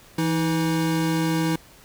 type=tone pair together; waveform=square; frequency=165.11 / 318.6 Hz; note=E3 / D#4; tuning=+3 / +41 cents; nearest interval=major seventh; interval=1138 cents; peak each=-24 / -24 dBFS; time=0.18-1.56 s; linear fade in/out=5 ms; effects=pink hiss -50 dBFS RMS until 1.84 s